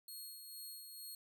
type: tone with tremolo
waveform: 10% pulse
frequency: 4295 Hz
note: C8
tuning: 44 cents sharp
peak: -40 dBFS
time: 0.08-1.15 s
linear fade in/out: 2 ms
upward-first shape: sine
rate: 2.2 Hz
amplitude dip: 40%
effects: none